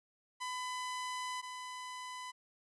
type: tone pair in turn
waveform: sawtooth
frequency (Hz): 1004 / 1004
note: B5 / B5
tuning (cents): +28 / +28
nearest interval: unison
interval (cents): 0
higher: neither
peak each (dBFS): -34 / -39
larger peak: first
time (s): 0.4-1.42 / 1.42-2.32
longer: first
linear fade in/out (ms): 20
effects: resampled to 24000 Hz